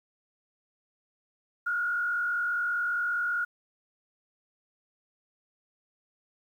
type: tone with frequency modulation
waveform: sine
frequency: 1426 Hz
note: F6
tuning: 36 cents sharp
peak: -26 dBFS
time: 1.66-3.45 s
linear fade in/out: 10 ms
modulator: 45 Hz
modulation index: 0.9
effects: 10-bit